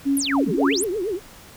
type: tone with tremolo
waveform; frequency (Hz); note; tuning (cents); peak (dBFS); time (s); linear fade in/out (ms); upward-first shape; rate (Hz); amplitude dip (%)
sine; 277.2; C#4; 0; -16; 0.05-0.84; 20; sine; 3.7; 85
type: exponential two-way sweep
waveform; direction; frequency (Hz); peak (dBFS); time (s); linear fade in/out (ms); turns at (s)
sine; down then up; 11840 to 152.4 to 11840; -22; 0.17-0.84; 0; 0.5
type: tone with vibrato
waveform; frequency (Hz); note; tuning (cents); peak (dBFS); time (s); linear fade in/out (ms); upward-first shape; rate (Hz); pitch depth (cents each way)
sine; 395.3; G4; +15; -22; 0.46-1.2; 50; triangle; 8.4; 280
effects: pink hiss -45 dBFS RMS until 1.56 s